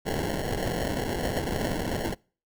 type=noise with sample-and-hold; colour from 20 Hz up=blue; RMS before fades=-29 dBFS; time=0.05-2.15 s; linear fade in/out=20 ms; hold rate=1225 Hz; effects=noise-tail reverb RT60 0.4 s tail -26 dB re dry